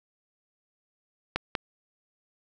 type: clicks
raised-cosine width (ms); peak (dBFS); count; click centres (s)
0.3; -10; 2; 1.36 / 1.552
effects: none